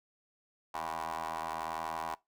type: ring-modulated tone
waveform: 20% pulse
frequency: 80.9 Hz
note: E2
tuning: 32 cents flat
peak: -28 dBFS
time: 0.74-2.15 s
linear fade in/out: 5 ms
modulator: 894 Hz
effects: noise-tail reverb RT60 0.2 s tail -22 dB re dry